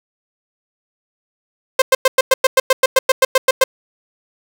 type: tone bursts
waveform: sawtooth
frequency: 523.3 Hz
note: C5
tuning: in tune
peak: -4 dBFS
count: 15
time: 1.79-3.64 s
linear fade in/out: 5 ms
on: 30 ms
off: 100 ms
effects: none